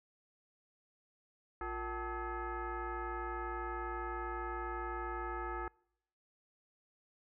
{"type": "tone with frequency modulation", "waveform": "sine", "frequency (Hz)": 466.2, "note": "A#4", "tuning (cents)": 0, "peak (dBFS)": -37, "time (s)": [1.61, 5.68], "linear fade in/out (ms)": 2, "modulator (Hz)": 410, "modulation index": 2.8, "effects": ["noise-tail reverb RT60 0.8 s tail -26 dB re dry"]}